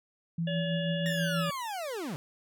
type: tone with tremolo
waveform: sine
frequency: 167.2 Hz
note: E3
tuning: 25 cents sharp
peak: -27 dBFS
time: 0.38-1.5 s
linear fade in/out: 5 ms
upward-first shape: triangle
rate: 6.2 Hz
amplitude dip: 45%
type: harmonic tone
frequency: 570 Hz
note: C#5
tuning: 48 cents sharp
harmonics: 1 / 3 / 5 / 6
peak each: -34 / -40 / -39 / -42 dBFS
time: 0.47-1.51 s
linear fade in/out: 5 ms
type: linear sweep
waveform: 40% pulse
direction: down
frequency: 1854 to 124.3 Hz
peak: -33 dBFS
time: 1.06-2.16 s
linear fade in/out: 0 ms
effects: none